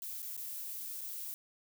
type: noise with dropouts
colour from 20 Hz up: violet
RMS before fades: -42 dBFS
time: 0.02-1.34 s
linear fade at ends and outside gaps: 0 ms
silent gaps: 0.22-0.227 / 0.366-0.376 / 1.01-1.014 s
effects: none